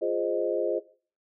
sine chord, F minor seventh, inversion none, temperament equal with one note detuned, 349.2 / 415.3 / 523.3 / 619.4 Hz, F4 / Ab4 / C5 / Eb5, 0 / 0 / 0 / -8 cents, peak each -30 dBFS, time 0.01-0.8 s, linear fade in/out 20 ms, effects noise-tail reverb RT60 0.4 s tail -17 dB re dry

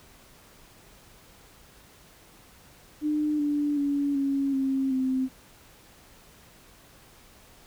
sine tone with pitch steps, 301.1 / 292.5 / 284.2 / 276.1 / 268.2 / 260.6 Hz, D4 / D4 / C#4 / C#4 / C4 / C4, +43 / -7 / +43 / -7 / +43 / -7 cents, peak -23 dBFS, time 3.01-5.29 s, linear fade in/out 50 ms, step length 380 ms, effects pink hiss -54 dBFS RMS until 7.66 s

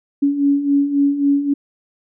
sine beating tone pair, 279.7 / 283.4 Hz, C#4 / C#4, +16 / +38 cents, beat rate 3.7 Hz, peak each -20 / -14 dBFS, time 0.22-1.54 s, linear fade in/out 10 ms, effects none

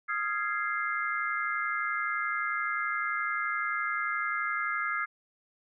sine chord, F minor seventh, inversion third, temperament equal with one note detuned, 1244.5 / 1376.1 / 1661.2 / 2093 Hz, Eb6 / F6 / Ab6 / C7, 0 / -26 / 0 / 0 cents, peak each -34 dBFS, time 0.08-5.06 s, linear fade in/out 20 ms, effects none

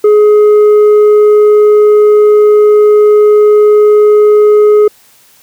sine tone with tanh clipping, 420.2 Hz, G#4, 20 cents sharp, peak -3 dBFS, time 0.04-4.88 s, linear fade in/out 5 ms, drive 4 dB, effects white hiss -44 dBFS RMS until 5.42 s + high-pass 60 Hz 12 dB/octave

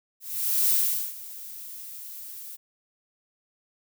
violet noise with ADSR envelope, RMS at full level -21 dBFS, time 0.2-2.57 s, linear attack 500 ms, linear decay 430 ms, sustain -19 dB, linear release 22 ms, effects none

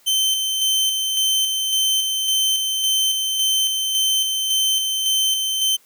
sawtooth tone with tremolo, 3092 Hz, G7, 24 cents flat, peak -13 dBFS, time 0.06-5.77 s, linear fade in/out 20 ms, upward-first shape square, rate 1.8 Hz, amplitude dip 35%, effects white hiss -55 dBFS RMS until 5.85 s + high-pass 150 Hz 12 dB/octave

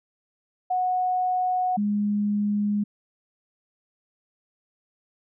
sine tone pair in turn, 734 / 206.5 Hz, F#5 / G#3, -14 / -10 cents, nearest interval octave + minor seventh, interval 2196 cents, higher first, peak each -21 dBFS, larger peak neither, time 0.7-1.77 / 1.77-2.84 s, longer neither, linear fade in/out 10 ms, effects none

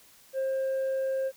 sine tone with tanh clipping, 532 Hz, C5, 29 cents sharp, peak -27 dBFS, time 0.33-1.32 s, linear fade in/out 50 ms, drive 2 dB, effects white hiss -57 dBFS RMS until 1.36 s

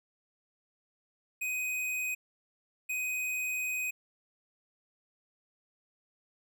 square tone bursts at uneven times, 2505 Hz, D#7, 11 cents sharp, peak -32 dBFS, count 2, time 1.41-2.15 / 2.89-3.91 s, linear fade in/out 10 ms, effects none

